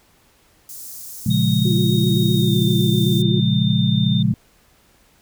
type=high-pass noise; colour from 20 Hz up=white; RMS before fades=-35 dBFS; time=0.69-3.22 s; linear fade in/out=2 ms; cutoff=5600 Hz; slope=24 dB/octave
type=chord; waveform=sine; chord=Bb minor seventh; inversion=none; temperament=equal; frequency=116.54 / 138.59 / 174.61 / 207.7 Hz; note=Bb2 / Db3 / F3 / Ab3; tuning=0 / 0 / 0 / 0 cents; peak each=-20 dBFS; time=1.26-4.34 s; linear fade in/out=5 ms
type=tone with pitch glide; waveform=sine; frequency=3729 to 3612 Hz; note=A#7 to A7; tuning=0 to +45 cents; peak=-25 dBFS; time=1.3-4.23 s; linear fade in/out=10 ms; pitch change=-55 cents; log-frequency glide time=2.35-2.59 s
type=tone with vibrato; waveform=sine; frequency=349.2 Hz; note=F4; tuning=in tune; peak=-23 dBFS; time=1.65-3.4 s; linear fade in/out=5 ms; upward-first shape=square; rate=7.8 Hz; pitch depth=56 cents each way
effects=pink hiss -56 dBFS RMS until 5.21 s